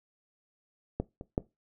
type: clicks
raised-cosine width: 2 ms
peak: -16 / -27 / -13 dBFS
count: 3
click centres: 1 / 1.211 / 1.379 s
effects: noise-tail reverb RT60 0.2 s tail -19 dB re dry

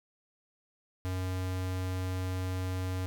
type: tone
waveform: square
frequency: 92.5 Hz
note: F#2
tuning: in tune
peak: -32 dBFS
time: 1.05-3.06 s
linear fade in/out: 0 ms
effects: none

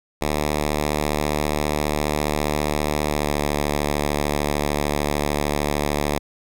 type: tone with pitch glide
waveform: 5% pulse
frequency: 74.8 to 73.35 Hz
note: D2 to D2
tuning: +32 to -2 cents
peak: -9 dBFS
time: 0.21-6.19 s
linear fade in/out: 10 ms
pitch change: -34 cents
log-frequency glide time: 3.1-3.35 s
effects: none

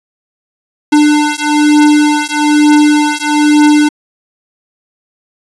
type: beating tone pair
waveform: square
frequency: 297.7 / 298.8 Hz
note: D4 / D4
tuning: +24 / +30 cents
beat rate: 1.1 Hz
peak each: -10 dBFS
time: 0.92-3.89 s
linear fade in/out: 10 ms
effects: resampled to 24000 Hz

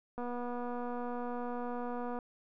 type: click train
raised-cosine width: 1 ms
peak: -27 dBFS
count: 489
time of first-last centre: 0.18-2.188 s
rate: 243 Hz
effects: none

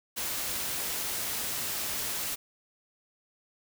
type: noise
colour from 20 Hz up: white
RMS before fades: -33 dBFS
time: 0.16-2.36 s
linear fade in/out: 20 ms
effects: none

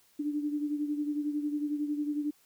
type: beating tone pair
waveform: sine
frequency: 293.7 / 304.7 Hz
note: D4 / D#4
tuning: 0 / -36 cents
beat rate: 11 Hz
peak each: -30 / -37 dBFS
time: 0.19-2.31 s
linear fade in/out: 10 ms
effects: white hiss -65 dBFS RMS until 2.45 s

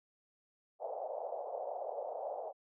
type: band-pass noise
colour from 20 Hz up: white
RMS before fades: -41 dBFS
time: 0.79-2.53 s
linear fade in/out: 50 ms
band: 510 to 750 Hz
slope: 48 dB/octave
effects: none

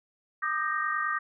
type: chord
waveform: sine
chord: Eb major seventh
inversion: third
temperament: equal with one note detuned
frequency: 1195.2 / 1244.5 / 1568 / 1864.7 Hz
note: D6 / Eb6 / G6 / Bb6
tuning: +30 / 0 / 0 / 0 cents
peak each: -31 / -33 / -33 / -32 dBFS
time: 0.42-1.19 s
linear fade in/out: 10 ms
effects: none

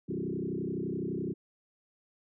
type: tone with frequency modulation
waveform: sine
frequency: 270 Hz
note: C#4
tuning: 45 cents flat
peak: -31 dBFS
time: 0.08-1.34 s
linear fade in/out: 20 ms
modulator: 31.8 Hz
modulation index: 4
effects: none

